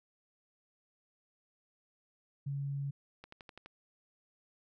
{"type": "tone", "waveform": "sine", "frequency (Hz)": 140, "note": "C#3", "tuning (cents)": 18, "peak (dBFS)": -34, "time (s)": [2.46, 2.91], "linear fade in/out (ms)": 10}
{"type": "click train", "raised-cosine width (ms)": 0.3, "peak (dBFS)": -33, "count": 6, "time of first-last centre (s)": [3.24, 3.66], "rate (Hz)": 11.9}
{"effects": []}